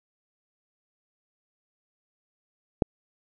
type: click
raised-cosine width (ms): 2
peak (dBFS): -6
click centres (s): 2.822
effects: none